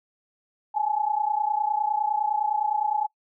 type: tone pair together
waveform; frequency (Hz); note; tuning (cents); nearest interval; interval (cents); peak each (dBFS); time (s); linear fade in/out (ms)
sine; 830.6 / 860.4; G#5 / A5; 0 / -39; minor second; 61; -25; 0.74-3.07; 20
effects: noise-tail reverb RT60 0.1 s tail -23 dB re dry